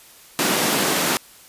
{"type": "high-pass noise", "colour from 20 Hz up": "pink", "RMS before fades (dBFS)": -20, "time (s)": [0.39, 1.17], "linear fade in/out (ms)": 0, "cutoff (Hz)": 180, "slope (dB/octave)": 24, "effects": ["white hiss -47 dBFS RMS until 1.48 s", "resampled to 32000 Hz"]}